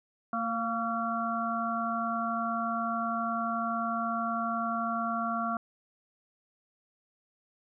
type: harmonic tone with a mistuned harmonic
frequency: 227.8 Hz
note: A#3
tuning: 40 cents flat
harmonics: 1 / 3 / 5 / 6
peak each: -34 / -34 / -34 / -34 dBFS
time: 0.33-5.57 s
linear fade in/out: 2 ms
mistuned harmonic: 3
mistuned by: +30 cents
effects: none